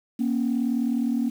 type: tone pair together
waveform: sine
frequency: 236.3 / 275.9 Hz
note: A#3 / C#4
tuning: +24 / -8 cents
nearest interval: minor third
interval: 268 cents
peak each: -22 / -25 dBFS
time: 0.19-1.3 s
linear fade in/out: 10 ms
effects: tanh soft clip ceiling -16 dBFS + 8-bit